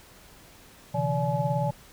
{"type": "tone cluster", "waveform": "sine", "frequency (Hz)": [127.6, 144.9, 164.3, 577, 851], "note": ["C3", "D3", "E3", "D5", "G#5"], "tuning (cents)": [-43, -23, -5, -31, 42], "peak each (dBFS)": -30, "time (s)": [0.94, 1.71], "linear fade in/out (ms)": 10, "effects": ["pink hiss -52 dBFS RMS until 1.92 s"]}